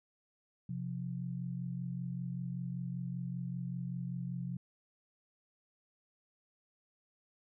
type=tone pair together; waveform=sine; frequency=130.81 / 175.98 Hz; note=C3 / F3; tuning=0 / +13 cents; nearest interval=perfect fourth; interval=513 cents; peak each=-39 / -39 dBFS; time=0.69-4.57 s; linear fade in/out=5 ms; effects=none